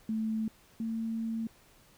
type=tone pair in turn; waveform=sine; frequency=220 / 225.4 Hz; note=A3 / A3; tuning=0 / +42 cents; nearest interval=unison; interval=42 cents; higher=second; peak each=-29 / -31 dBFS; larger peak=first; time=0.09-0.48 / 0.8-1.47 s; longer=second; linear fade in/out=2 ms; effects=pink hiss -61 dBFS RMS until 1.97 s